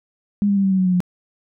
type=tone with pitch steps; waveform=sine; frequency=203.9 / 200.2 / 196.5 / 192.9 / 189.37 / 185.9 / 182.5 / 179.15 Hz; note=G#3 / G3 / G3 / G3 / F#3 / F#3 / F#3 / F3; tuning=-32 / +37 / +4 / -28 / +40 / +8 / -24 / +44 cents; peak=-14 dBFS; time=0.42-1.004 s; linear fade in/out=0 ms; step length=73 ms; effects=none

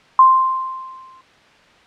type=tone with exponential decay; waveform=sine; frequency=1046.5 Hz; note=C6; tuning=in tune; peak=-4 dBFS; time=0.19-1.21 s; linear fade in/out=2 ms; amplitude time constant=220 ms; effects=white hiss -49 dBFS RMS until 1.86 s + low-pass 3000 Hz 12 dB/octave

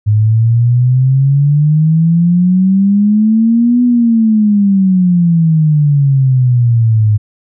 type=exponential two-way sweep; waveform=sine; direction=up then down; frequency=104.4 to 246.9 to 104.4 Hz; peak=-6 dBFS; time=0.06-7.18 s; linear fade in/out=20 ms; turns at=3.83 s; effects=none

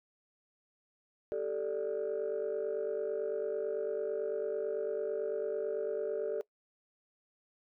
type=chord; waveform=sine; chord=G suspended second; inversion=none; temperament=just; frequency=392 / 441 / 588 Hz; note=G4 / A4 / D5; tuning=0 / +4 / +2 cents; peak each=-37 / -33 / -36 dBFS; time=1.32-6.41 s; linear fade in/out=0 ms; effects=noise-tail reverb RT60 0.1 s tail -21 dB re dry + tanh soft clip ceiling -27 dBFS

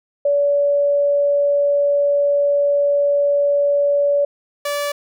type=tone pair in turn; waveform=sine / sawtooth; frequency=572 / 578.3 Hz; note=D5 / D5; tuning=-46 / -27 cents; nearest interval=unison; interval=19 cents; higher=second; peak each=-13 / -16 dBFS; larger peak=first; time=0.25-4.25 / 4.65-4.92 s; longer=first; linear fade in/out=5 ms; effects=none

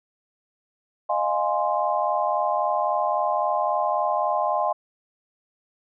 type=chord; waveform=sine; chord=F minor seventh; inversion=third; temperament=equal with one note detuned; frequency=614.8 / 698.5 / 830.6 / 1046.5 Hz; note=Eb5 / F5 / Ab5 / C6; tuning=-21 / 0 / 0 / 0 cents; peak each=-26 dBFS; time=1.09-4.73 s; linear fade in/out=10 ms; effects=none

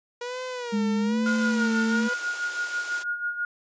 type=tone with vibrato; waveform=sawtooth; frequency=478.7 Hz; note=A#4; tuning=46 cents sharp; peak=-27 dBFS; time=0.21-2.14 s; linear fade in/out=5 ms; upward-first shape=sine; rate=1.1 Hz; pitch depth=110 cents each way
type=tone with pitch glide; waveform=sine; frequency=207.7 to 222.6 Hz; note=G#3 to A3; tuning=0 to +20 cents; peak=-22 dBFS; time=0.72-2.09 s; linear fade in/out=20 ms; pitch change=+120 cents; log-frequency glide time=1.06-1.15 s
type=high-pass noise; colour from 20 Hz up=white; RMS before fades=-36 dBFS; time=1.25-3.04 s; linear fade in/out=20 ms; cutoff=310 Hz; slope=96 dB/octave
type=tone with tremolo; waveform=sine; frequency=1432 Hz; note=F6; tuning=43 cents sharp; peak=-24 dBFS; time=1.26-3.45 s; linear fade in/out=2 ms; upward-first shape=sine; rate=6.1 Hz; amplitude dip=65%
effects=resampled to 16000 Hz

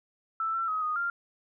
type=tone with pitch steps; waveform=sine; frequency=1323 / 1346 / 1267 / 1238 / 1392 Hz; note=E6 / E6 / D#6 / D#6 / F6; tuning=+6 / +36 / +31 / -9 / -6 cents; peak=-27 dBFS; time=0.4-1.1 s; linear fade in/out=2 ms; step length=140 ms; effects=none

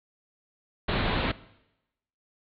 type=low-pass noise; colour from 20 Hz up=pink; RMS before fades=-27 dBFS; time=0.88-1.32 s; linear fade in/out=10 ms; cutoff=4200 Hz; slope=96 dB/octave; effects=noise-tail reverb RT60 0.9 s tail -19 dB re dry

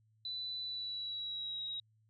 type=tone with pitch glide; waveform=sine; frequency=3986 to 3821 Hz; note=B7 to A#7; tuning=+15 to +42 cents; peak=-38 dBFS; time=0.25-1.8 s; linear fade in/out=2 ms; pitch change=-73 cents; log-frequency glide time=0.62-1.66 s; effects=added 109 Hz sine -68 dBFS peak until 2.09 s

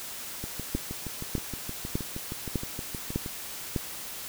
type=two click trains; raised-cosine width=3 ms; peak=-14 / -22 dBFS; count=6 / 19; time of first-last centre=0.75-3.762 / 0.44-3.261 s; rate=1.66 / 6.38 Hz; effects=white hiss -39 dBFS RMS until 4.28 s

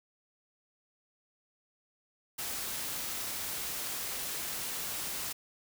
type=noise; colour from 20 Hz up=white; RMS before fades=-37 dBFS; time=2.38-5.33 s; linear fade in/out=10 ms; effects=none

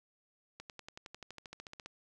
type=accelerating click train; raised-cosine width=0.2 ms; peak=-29 dBFS; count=17; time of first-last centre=0.6-1.86 s; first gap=98 ms; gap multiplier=0.97; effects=none

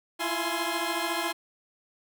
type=tone cluster; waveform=15% pulse; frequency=330.7 / 344.7 / 837 / 1048 Hz; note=E4 / F4 / G#5 / C6; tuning=+6 / -23 / +13 / +2 cents; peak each=-27 dBFS; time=0.19-1.33 s; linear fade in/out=20 ms; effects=none

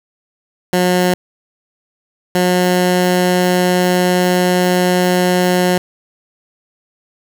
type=tone bursts at uneven times; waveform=15% pulse; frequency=180.5 Hz; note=F#3; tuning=43 cents flat; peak=-5 dBFS; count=2; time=0.73-1.14 / 2.35-5.78 s; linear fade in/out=2 ms; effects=none

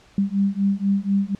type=beating tone pair; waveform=sine; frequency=196 / 200.1 Hz; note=G3 / G3; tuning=0 / +36 cents; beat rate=4.1 Hz; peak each=-21 dBFS; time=0.18-1.35 s; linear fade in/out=2 ms; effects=pink hiss -53 dBFS RMS until 1.39 s + low-pass 6000 Hz 12 dB/octave

